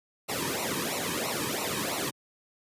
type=noise with flanger; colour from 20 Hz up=pink; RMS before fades=-31 dBFS; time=0.28-2.11 s; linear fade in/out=20 ms; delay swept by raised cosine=0.6 to 1.47 ms; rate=3 Hz; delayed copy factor=-1; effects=high-pass 100 Hz 12 dB/octave + resampled to 32000 Hz